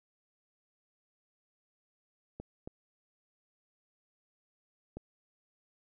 clicks, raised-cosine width 2 ms, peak -28 dBFS, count 3, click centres 2.4 / 2.675 / 4.97 s, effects none

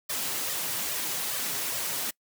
white noise with flanger, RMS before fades -31 dBFS, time 0.09-2.11 s, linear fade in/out 10 ms, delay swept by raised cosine 1.6 to 7.5 ms, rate 2.4 Hz, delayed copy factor +0.7, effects noise-tail reverb RT60 0.1 s tail -24 dB re dry + high-pass 100 Hz 12 dB/octave

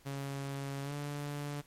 sawtooth tone with pitch glide, 138.6 to 144.9 Hz, C#3 to D3, 0 to -23 cents, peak -33 dBFS, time 0.05-1.62 s, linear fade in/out 20 ms, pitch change +77 cents, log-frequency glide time 0.83-0.93 s, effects pink hiss -63 dBFS RMS until 1.66 s + MP3 64 kbps

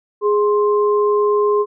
sine tone pair together, 415.3 / 1051.3 Hz, G#4 / C6, 0 / +8 cents, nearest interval octave + major third, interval 1608 cents, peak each -13 / -20 dBFS, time 0.21-1.66 s, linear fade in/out 50 ms, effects none

